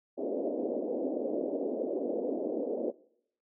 white band-pass noise, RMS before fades -33 dBFS, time 0.17-2.92 s, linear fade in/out 20 ms, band 240 to 590 Hz, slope 48 dB/octave, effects noise-tail reverb RT60 0.7 s tail -22 dB re dry

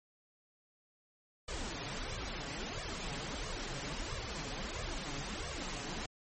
pink noise with flanger, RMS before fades -40 dBFS, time 1.48-6.06 s, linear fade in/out 5 ms, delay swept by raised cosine 1.7 to 7.2 ms, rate 1.5 Hz, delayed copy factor +0.8, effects MP3 32 kbps

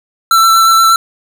square tone with vibrato, 1338 Hz, E6, 25 cents sharp, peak -6 dBFS, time 0.31-0.96 s, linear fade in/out 2 ms, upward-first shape triangle, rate 8.4 Hz, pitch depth 17 cents each way, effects 8-bit

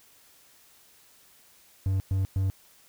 triangle tone bursts, 95.8 Hz, G2, 39 cents flat, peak -21 dBFS, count 3, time 1.86-2.5 s, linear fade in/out 0 ms, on 140 ms, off 110 ms, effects white hiss -58 dBFS RMS until 2.88 s

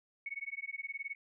sine tone with tremolo, 2217 Hz, C#7, in tune, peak -35 dBFS, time 0.26-1.15 s, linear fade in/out 2 ms, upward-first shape sine, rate 19 Hz, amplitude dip 100%, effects none

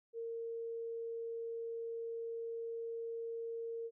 sine tone, 459.9 Hz, A#4, 23 cents flat, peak -39 dBFS, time 0.13-3.91 s, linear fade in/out 50 ms, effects none

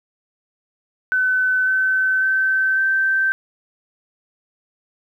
sine tone with pitch steps, 1513 / 1527 / 1541.2 / 1555.5 Hz, F#6 / G6 / G6 / G6, +38 / -46 / -30 / -14 cents, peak -15 dBFS, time 1.12-3.32 s, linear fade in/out 0 ms, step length 550 ms, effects 9-bit

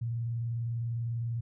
sine tone with vibrato, 116.5 Hz, A#2, 1 cent flat, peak -30 dBFS, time 0.01-1.41 s, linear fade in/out 10 ms, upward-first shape square, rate 20 Hz, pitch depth 65 cents each way, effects none

